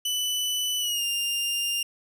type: tone with pitch glide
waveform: sawtooth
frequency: 2985 to 2801 Hz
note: F#7 to F7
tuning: +15 to +4 cents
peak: -22 dBFS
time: 0.05-1.83 s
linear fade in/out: 5 ms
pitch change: -111 cents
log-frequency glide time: 0.79-1.04 s
effects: none

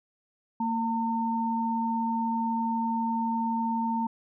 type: tone pair together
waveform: sine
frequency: 229.1 / 908 Hz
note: A#3 / A#5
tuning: -30 / -46 cents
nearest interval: 2 octaves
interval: 2384 cents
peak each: -28 dBFS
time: 0.6-4.07 s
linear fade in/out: 5 ms
effects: none

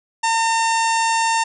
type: harmonic tone with a mistuned harmonic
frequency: 908 Hz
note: A#5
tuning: 46 cents flat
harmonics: 1 / 2 / 3 / 4 / 5 / 6 / 7 / 8 / 9 / 10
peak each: -17 / -25 / -26 / -33 / -33 / -31 / -34 / -29 / -37 / -35 dBFS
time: 0.23-1.44 s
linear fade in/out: 10 ms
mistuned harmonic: 10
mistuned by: +26 cents
effects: none

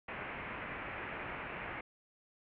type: low-pass noise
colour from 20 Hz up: white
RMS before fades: -43 dBFS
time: 0.08-1.81 s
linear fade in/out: 5 ms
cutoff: 2500 Hz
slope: 48 dB/octave
effects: none

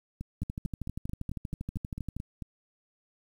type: two click trains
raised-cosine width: 5 ms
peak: -24 / -22 dBFS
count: 11 / 23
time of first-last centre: 0.21-2.422 / 0.42-2.166 s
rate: 4.52 / 12.6 Hz
effects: 9-bit

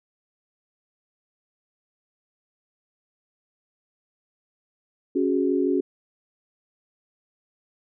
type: chord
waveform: sine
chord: C# suspended fourth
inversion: none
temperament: just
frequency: 277.2 / 369.6 / 415.8 Hz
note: C#4 / F#4 / G#4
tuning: 0 / -2 / +2 cents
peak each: -23 / -23 / -27 dBFS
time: 5.15-5.81 s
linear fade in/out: 10 ms
effects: none

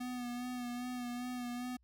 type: tone with vibrato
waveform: square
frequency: 246 Hz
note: B3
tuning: 7 cents flat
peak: -39 dBFS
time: 0-1.77 s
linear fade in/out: 10 ms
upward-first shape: sine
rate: 2.5 Hz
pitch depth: 30 cents each way
effects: added 60 Hz sine -67 dBFS peak until 1.83 s

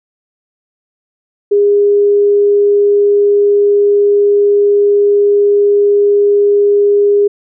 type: tone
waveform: sine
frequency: 407.9 Hz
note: G#4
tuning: 31 cents flat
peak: -6 dBFS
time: 1.51-7.28 s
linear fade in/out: 10 ms
effects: none

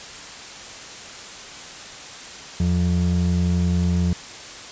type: ring-modulated tone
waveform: triangle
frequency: 130 Hz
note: C3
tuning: 11 cents flat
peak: -12 dBFS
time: 2.6-4.13 s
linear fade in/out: 2 ms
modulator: 45.7 Hz
effects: white hiss -37 dBFS RMS until 4.71 s + resampled to 16000 Hz

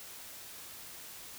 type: silence
effects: white hiss -48 dBFS RMS until 1.38 s

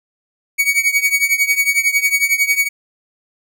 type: tone with tremolo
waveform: 45% pulse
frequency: 2249 Hz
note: C#7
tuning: 24 cents sharp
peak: -9 dBFS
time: 0.58-2.69 s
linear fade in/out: 20 ms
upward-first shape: triangle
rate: 11 Hz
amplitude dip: 90%
effects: none

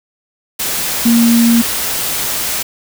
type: tone in noise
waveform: sine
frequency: 233.1 Hz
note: A#3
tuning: in tune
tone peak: -7 dBFS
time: 1.05-1.62 s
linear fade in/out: 10 ms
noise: white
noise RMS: -18 dBFS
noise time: 0.59-2.63 s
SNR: +8 dB
effects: none

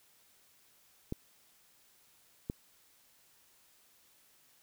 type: clicks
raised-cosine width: 3 ms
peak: -22 dBFS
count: 2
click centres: 1.124 / 2.499 s
effects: white hiss -66 dBFS RMS until 4.62 s

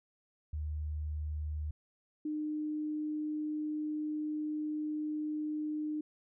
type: tone pair in turn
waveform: sine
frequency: 76 / 304 Hz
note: D#2 / D#4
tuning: -40 / -40 cents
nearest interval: 2 octaves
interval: 2400 cents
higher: second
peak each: -34 / -33 dBFS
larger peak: second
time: 0.53-1.71 / 2.25-6.01 s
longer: second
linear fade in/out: 5 ms
effects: none

